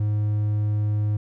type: tone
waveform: triangle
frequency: 105.1 Hz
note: G#2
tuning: 21 cents sharp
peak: -18 dBFS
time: 0-1.17 s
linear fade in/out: 5 ms
effects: none